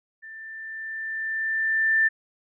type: tone with level ramp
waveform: sine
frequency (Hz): 1779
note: A6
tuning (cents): +19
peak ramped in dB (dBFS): -39 to -16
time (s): 0.22-2.09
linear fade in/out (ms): 20
effects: none